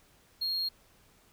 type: tone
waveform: triangle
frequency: 4258 Hz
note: C8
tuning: 30 cents sharp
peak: -28 dBFS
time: 0.41-0.69 s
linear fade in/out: 10 ms
effects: pink hiss -63 dBFS RMS until 1.32 s